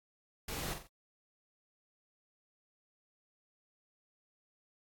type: noise with echo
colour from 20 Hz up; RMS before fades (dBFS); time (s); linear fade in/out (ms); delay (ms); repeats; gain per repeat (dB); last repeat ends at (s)
pink; -40; 0.48-0.74; 5; 45; 3; -7; 0.875
effects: AAC 64 kbps